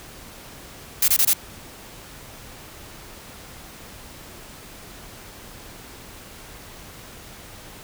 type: noise bursts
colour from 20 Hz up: blue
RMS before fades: -17 dBFS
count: 4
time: 1.02-1.334 s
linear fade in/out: 5 ms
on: 62 ms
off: 22 ms
effects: pink hiss -42 dBFS RMS until 7.83 s